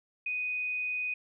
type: tone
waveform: sine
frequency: 2491 Hz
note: D#7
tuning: 1 cent sharp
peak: -30 dBFS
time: 0.26-1.14 s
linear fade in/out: 5 ms
effects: none